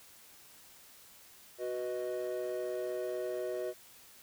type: chord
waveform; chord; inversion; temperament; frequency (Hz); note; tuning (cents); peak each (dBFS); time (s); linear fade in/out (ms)
triangle; B major; second; equal; 370 / 493.9 / 622.3; F#4 / B4 / D#5; 0 / 0 / 0; -35 / -37 / -36; 1.58-3.74; 50
effects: tanh soft clip ceiling -26 dBFS + white hiss -57 dBFS RMS until 4.22 s